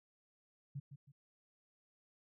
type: tone with echo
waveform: sine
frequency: 140 Hz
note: C#3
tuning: 18 cents sharp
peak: -40 dBFS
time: 0.75-0.8 s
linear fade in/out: 10 ms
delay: 160 ms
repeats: 2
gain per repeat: -9 dB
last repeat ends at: 1.12 s
effects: none